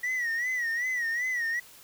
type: tone with vibrato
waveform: sine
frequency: 1925 Hz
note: B6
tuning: 45 cents flat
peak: -24 dBFS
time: 0.03-1.6 s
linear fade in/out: 10 ms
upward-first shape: sine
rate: 2.6 Hz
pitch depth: 100 cents each way
effects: tanh soft clip ceiling -26 dBFS + white hiss -52 dBFS RMS until 1.83 s